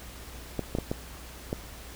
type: clicks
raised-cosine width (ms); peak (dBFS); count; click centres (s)
2; -15; 5; 0.593 / 0.751 / 0.786 / 0.915 / 1.529
effects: added 60 Hz sine -45 dBFS peak until 1.95 s + pink hiss -46 dBFS RMS until 1.95 s